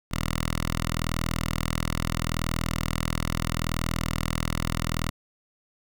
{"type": "tone with notch filter", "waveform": "5% pulse", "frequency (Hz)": 40.76, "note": "E1", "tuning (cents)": -19, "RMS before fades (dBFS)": -28, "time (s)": [0.11, 5.1], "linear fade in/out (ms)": 10, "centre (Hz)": 400, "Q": 0.59, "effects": []}